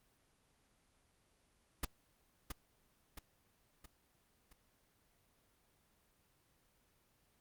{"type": "noise with echo", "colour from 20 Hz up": "pink", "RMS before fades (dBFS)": -35, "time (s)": [1.83, 1.85], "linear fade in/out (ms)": 5, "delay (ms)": 670, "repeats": 4, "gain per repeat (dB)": -6, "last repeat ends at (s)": 4.53, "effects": ["pink hiss -74 dBFS RMS until 7.4 s", "Opus 24 kbps"]}